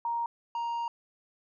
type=tone pair in turn; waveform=sine / triangle; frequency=936 / 936 Hz; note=A#5 / A#5; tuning=+7 / +7 cents; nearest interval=unison; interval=0 cents; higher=neither; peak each=-28 dBFS; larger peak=neither; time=0.05-0.26 / 0.55-0.88 s; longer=second; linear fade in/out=2 ms; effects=resampled to 16000 Hz